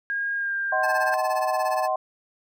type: tone with pitch glide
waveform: sine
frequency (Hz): 1626 to 1595.3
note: G#6 to G6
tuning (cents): -37 to +30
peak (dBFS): -24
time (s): 0.1-1.14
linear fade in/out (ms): 0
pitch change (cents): -33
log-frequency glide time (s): 0.35-0.55
type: chord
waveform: sine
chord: C diminished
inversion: first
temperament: just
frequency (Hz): 627.9 / 753.5 / 1046.5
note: Eb5 / Gb5 / C6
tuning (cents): +16 / +31 / 0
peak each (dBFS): -26 / -25 / -28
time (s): 0.72-1.96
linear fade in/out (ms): 5
type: tone with tremolo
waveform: 25% pulse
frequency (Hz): 865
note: A5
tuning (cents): -30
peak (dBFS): -24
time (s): 0.83-1.88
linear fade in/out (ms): 5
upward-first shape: sine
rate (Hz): 17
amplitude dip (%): 85
effects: none